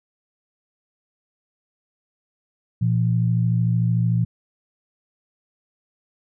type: tone pair together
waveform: sine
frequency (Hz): 117.6 / 170.98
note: A#2 / F3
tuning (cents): +16 / -36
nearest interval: tritone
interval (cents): 648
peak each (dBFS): -18 / -22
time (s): 2.81-4.25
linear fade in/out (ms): 10
effects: none